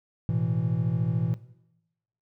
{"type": "chord", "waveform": "triangle", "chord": "A suspended second", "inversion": "none", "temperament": "just", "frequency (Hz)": [110, 123.75, 165], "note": ["A2", "B2", "E3"], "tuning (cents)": [0, 4, 2], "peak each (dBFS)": -26, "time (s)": [0.29, 1.34], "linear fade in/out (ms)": 0, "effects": ["noise-tail reverb RT60 0.9 s tail -17 dB re dry"]}